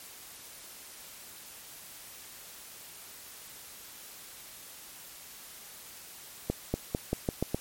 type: accelerating click train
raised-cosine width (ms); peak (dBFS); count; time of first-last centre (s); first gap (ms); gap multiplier
2; -14; 7; 6.5-7.546; 240; 0.87
effects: white hiss -48 dBFS RMS until 7.6 s + MP3 64 kbps